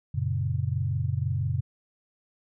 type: chord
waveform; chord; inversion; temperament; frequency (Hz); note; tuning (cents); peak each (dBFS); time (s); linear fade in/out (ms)
sine; F# major; none; equal; 92.5 / 116.54 / 138.59; F#2 / A#2 / C#3; 0 / 0 / 0; -29; 0.14-1.61; 10
effects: none